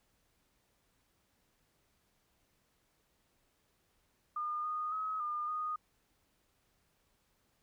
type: tone with pitch steps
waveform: sine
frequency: 1214 / 1232 / 1275 / 1209 / 1236 Hz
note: D#6 / D#6 / D#6 / D6 / D#6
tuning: -43 / -17 / +42 / +50 / -12 cents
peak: -34 dBFS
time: 4.36-5.76 s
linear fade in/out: 5 ms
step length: 280 ms
effects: pink hiss -75 dBFS RMS until 7.62 s